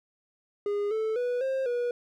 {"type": "tone with pitch steps", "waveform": "triangle", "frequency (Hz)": [409.4, 438.9, 490.6, 531, 483.9], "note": ["G#4", "A4", "B4", "C5", "B4"], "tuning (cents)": [-25, -4, -12, 25, -35], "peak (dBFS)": -24, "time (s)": [0.66, 1.91], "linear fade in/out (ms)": 2, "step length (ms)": 250, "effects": []}